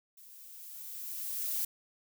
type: noise with level ramp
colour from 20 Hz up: violet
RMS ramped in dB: -55 to -32 dBFS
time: 0.17-1.65 s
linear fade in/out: 5 ms
effects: none